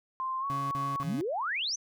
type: tone with pitch glide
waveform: sine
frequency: 1046.5 to 1115.2 Hz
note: C6 to C#6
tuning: 0 to +10 cents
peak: -30 dBFS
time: 0.2-1.03 s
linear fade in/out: 0 ms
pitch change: +110 cents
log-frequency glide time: 0.4-0.46 s
type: tone bursts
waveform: 30% pulse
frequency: 138.59 Hz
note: C#3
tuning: in tune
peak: -33 dBFS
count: 3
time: 0.5-1.21 s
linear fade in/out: 0 ms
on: 210 ms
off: 40 ms
type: exponential sweep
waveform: sine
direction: up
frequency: 136.7 to 6400 Hz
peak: -29 dBFS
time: 1.04-1.76 s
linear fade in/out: 10 ms
effects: none